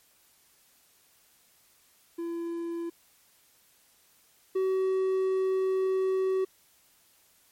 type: tone pair in turn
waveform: triangle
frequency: 337.9 / 378.6 Hz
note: E4 / F#4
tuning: +43 / +40 cents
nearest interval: major second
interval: 197 cents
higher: second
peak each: -29 / -22 dBFS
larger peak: second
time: 2.18-2.9 / 4.55-6.45 s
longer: second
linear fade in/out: 10 ms
effects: white hiss -63 dBFS RMS until 7.51 s + MP3 64 kbps